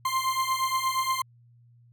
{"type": "beating tone pair", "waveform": "40% pulse", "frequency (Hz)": [1045, 1053.5], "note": ["C6", "C6"], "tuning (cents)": [-2, 12], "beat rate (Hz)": 8.5, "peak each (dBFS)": [-27, -27], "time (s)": [0.05, 1.22], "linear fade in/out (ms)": 5, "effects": ["added 119 Hz sine -54 dBFS peak until 1.92 s"]}